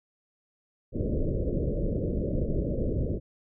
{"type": "low-pass noise", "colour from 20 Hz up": "pink", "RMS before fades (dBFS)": -28, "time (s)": [0.92, 3.2], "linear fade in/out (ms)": 50, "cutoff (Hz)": 590, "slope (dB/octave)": 96, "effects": []}